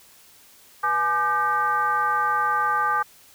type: tone with frequency modulation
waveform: sine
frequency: 1196 Hz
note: D6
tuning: 31 cents sharp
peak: -19 dBFS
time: 0.83-3.03 s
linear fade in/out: 10 ms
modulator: 354 Hz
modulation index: 1
effects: white hiss -52 dBFS RMS until 3.34 s